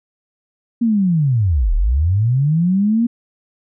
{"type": "linear two-way sweep", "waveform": "sine", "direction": "down then up", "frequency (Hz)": [240, 34.65, 240], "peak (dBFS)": -12, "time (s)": [0.81, 3.07], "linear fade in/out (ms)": 10, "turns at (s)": 1.74, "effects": []}